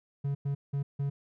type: tone bursts at uneven times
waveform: triangle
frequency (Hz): 140.3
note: C#3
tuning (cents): +21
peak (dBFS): -26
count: 4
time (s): 0.24-0.35 / 0.45-0.55 / 0.73-0.83 / 0.99-1.1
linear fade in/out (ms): 10
effects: none